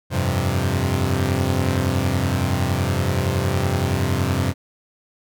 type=chord; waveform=sawtooth; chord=F suspended second; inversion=none; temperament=equal; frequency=87.31 / 98 / 130.81 Hz; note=F2 / G2 / C3; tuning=0 / 0 / 0 cents; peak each=-19 dBFS; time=0.1-4.54 s; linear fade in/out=50 ms; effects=none